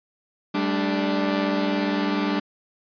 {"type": "chord", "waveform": "sawtooth", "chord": "G suspended second", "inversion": "none", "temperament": "equal with one note detuned", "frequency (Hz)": [196, 216.1, 293.7], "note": ["G3", "A3", "D4"], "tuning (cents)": [0, -31, 0], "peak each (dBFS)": [-22, -25, -20], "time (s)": [0.54, 2.4], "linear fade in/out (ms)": 10, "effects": ["resampled to 11025 Hz"]}